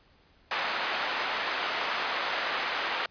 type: band-pass noise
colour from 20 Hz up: pink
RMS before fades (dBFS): -31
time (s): 0.51-3.06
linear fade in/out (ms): 2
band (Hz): 800 to 3200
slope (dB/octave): 12
effects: pink hiss -62 dBFS RMS until 3.1 s + resampled to 11025 Hz